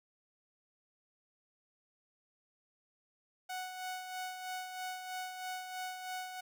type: tone with tremolo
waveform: sawtooth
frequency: 740 Hz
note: F#5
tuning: in tune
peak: -34 dBFS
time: 3.49-6.41 s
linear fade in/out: 10 ms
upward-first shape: sine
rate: 3.1 Hz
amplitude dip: 50%
effects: none